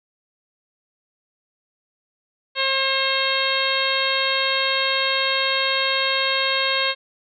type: harmonic tone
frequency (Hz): 536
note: C5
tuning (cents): +42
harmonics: 1 / 2 / 3 / 4 / 5 / 6 / 7 / 8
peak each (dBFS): -27 / -27 / -27 / -27 / -27 / -27 / -27 / -27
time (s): 2.55-6.95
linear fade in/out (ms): 50
effects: none